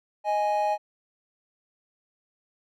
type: tone pair together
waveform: triangle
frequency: 622.3 / 830.7 Hz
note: D#5 / G#5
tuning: 0 / 0 cents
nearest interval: perfect fourth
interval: 500 cents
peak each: -25 / -22 dBFS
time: 0.24-0.78 s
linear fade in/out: 50 ms
effects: none